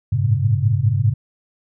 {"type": "tone cluster", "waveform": "sine", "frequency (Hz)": [98.1, 107.5, 112.8, 136.5], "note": ["G2", "A2", "A2", "C#3"], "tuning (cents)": [2, -40, 44, -26], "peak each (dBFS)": -20, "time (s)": [0.12, 1.14], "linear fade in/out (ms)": 10, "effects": []}